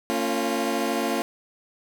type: chord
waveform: 20% pulse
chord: Bb minor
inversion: none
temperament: equal with one note detuned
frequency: 228.3 / 277.2 / 349.2 Hz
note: Bb3 / Db4 / F4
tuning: -36 / 0 / 0 cents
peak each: -23 dBFS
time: 0.1-1.22 s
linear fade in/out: 0 ms
effects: none